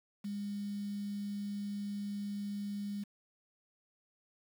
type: tone with quantisation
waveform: sine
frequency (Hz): 203.1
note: G#3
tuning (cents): -38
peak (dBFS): -36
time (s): 0.24-3.04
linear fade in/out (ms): 10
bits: 9
effects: none